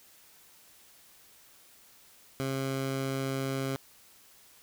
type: tone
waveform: 15% pulse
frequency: 134.6 Hz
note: C3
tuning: 49 cents sharp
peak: -24 dBFS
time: 2.4-3.76 s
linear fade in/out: 0 ms
effects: white hiss -58 dBFS RMS until 4.62 s